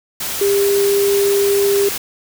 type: tone in noise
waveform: sine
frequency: 400.6 Hz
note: G4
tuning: 38 cents sharp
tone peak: -12 dBFS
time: 0.41-1.89 s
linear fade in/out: 5 ms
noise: white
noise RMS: -23 dBFS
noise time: 0.2-1.98 s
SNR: +8 dB
effects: none